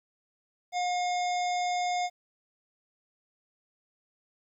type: harmonic tone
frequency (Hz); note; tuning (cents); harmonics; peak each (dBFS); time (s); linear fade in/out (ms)
716; F5; +43; 1 / 3 / 5 / 7 / 9 / 10; -27 / -37 / -41 / -44 / -46 / -47; 0.72-2.1; 50
effects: 11-bit